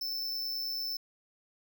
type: tone with amplitude modulation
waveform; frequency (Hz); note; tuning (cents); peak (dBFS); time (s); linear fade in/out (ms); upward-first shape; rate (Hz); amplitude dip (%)
square; 5290; E8; +5; -31; 0.01-0.97; 5; sine; 129; 50
effects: none